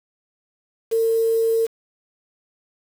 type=tone with quantisation; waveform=sine; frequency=453.1 Hz; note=A#4; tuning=49 cents flat; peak=-16 dBFS; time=0.91-1.67 s; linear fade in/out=20 ms; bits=6; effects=none